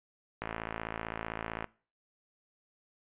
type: click train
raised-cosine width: 0.5 ms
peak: -20 dBFS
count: 69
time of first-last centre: 0.42-1.643 s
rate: 55.6 Hz
effects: noise-tail reverb RT60 0.4 s tail -22 dB re dry + resampled to 8000 Hz